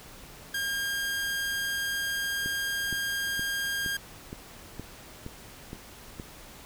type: tone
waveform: sawtooth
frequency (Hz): 1612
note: G6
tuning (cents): +48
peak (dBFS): -25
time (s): 0.54-3.97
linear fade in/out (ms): 5
type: click train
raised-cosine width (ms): 3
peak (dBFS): -24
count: 9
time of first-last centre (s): 2.46-6.198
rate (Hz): 2.14
effects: pink hiss -48 dBFS RMS until 6.65 s